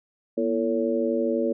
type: harmonic tone with a mistuned harmonic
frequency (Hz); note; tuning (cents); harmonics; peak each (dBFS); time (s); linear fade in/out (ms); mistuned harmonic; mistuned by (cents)
112; A2; +31; 2 / 3 / 4 / 5; -27 / -27 / -27 / -27; 0.37-1.53; 10; 2; +120
effects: none